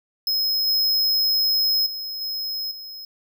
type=tone with level steps; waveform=square; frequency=5130 Hz; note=E8; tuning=48 cents flat; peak=-20 / -18 / -29 / -26 / -35 dBFS; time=0.27-3.05 s; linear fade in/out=2 ms; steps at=0.67 / 1.86 / 2.21 / 2.71 s; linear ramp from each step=5 ms; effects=none